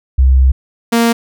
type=tone pair in turn; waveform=sine / sawtooth; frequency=65.41 / 232.4 Hz; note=C2 / A#3; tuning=0 / -5 cents; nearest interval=octave + minor seventh; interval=2195 cents; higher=second; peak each=-5 dBFS; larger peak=neither; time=0.18-0.52 / 0.92-1.13 s; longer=first; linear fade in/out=10 ms; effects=none

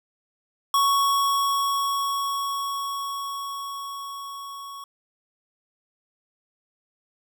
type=tone with level ramp; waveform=square; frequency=1112 Hz; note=C#6; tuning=5 cents sharp; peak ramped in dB=-18 to -37 dBFS; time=0.74-4.84 s; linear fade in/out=2 ms; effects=none

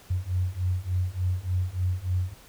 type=beating tone pair; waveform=sine; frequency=89.4 / 92.8 Hz; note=F2 / F#2; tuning=+41 / +6 cents; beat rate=3.4 Hz; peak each=-28 / -27 dBFS; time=0.1-2.34 s; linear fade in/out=10 ms; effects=pink hiss -52 dBFS RMS until 2.48 s

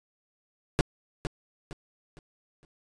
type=noise with echo; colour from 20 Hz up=brown; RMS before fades=-21 dBFS; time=0.79-0.81 s; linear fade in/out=0 ms; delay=460 ms; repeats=4; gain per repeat=-9 dB; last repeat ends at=2.65 s; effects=resampled to 22050 Hz

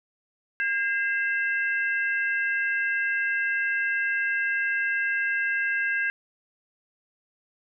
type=tone cluster; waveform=sine; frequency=1616 / 2065 / 2662 Hz; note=G#6 / C7 / E7; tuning=-48 / -23 / +16 cents; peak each=-24 / -32 / -33 dBFS; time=0.6-6.1 s; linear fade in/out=0 ms; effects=none

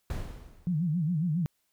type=noise with exponential decay; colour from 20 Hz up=brown; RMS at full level=-30 dBFS; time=0.1-0.89 s; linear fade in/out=2 ms; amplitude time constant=170 ms
type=tone with vibrato; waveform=sine; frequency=164.5 Hz; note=E3; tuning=3 cents flat; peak=-25 dBFS; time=0.67-1.46 s; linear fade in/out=0 ms; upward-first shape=sine; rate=7.3 Hz; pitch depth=180 cents each way
effects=white hiss -75 dBFS RMS until 1.72 s

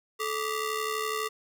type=ring-modulated tone; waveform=sawtooth; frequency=796 Hz; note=G5; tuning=26 cents sharp; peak=-22 dBFS; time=0.19-1.29 s; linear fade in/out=20 ms; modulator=362 Hz; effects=none

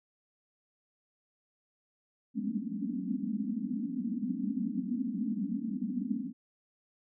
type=band-pass noise; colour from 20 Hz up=pink; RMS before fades=-34 dBFS; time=2.34-6.33 s; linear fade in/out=50 ms; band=190 to 280 Hz; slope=96 dB/octave; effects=none

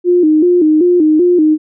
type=tone with vibrato; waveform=sine; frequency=331.1 Hz; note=E4; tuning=8 cents sharp; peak=-6 dBFS; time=0.04-1.58 s; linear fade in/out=50 ms; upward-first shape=square; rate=2.6 Hz; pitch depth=120 cents each way; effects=none

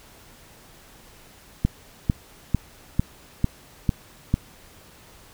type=click train; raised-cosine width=5 ms; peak=-6 dBFS; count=7; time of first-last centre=1.65-4.341 s; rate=2.23 Hz; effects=pink hiss -50 dBFS RMS until 5.33 s

